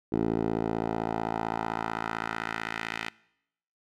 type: tone with band-pass filter sweep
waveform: 10% pulse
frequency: 55.7 Hz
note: A1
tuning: 22 cents sharp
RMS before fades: -31 dBFS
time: 0.12-3.1 s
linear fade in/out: 10 ms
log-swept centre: 360 to 2300 Hz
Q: 1.6
effects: noise-tail reverb RT60 0.8 s tail -23 dB re dry